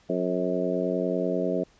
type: harmonic tone with a mistuned harmonic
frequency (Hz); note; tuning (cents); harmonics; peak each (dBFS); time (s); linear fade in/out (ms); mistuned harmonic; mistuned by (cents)
90.1; F#2; -45; 2 / 3 / 4 / 5 / 6 / 7; -31 / -31 / -31 / -31 / -31 / -31; 0.09-1.64; 10; 7; +30
effects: pink hiss -60 dBFS RMS until 1.79 s + resampled to 16000 Hz